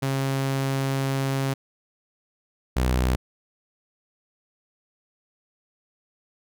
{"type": "tone pair in turn", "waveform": "sawtooth", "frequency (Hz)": [135.5, 62.9], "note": ["C#3", "B1"], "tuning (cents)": [-39, 32], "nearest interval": "octave + minor second", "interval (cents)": 1329, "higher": "first", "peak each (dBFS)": [-19, -16], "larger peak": "second", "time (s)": [[0.02, 1.54], [2.76, 3.16]], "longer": "first", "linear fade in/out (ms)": 10, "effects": []}